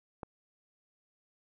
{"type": "click", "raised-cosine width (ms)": 1, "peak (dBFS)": -25, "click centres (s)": 0.232, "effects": []}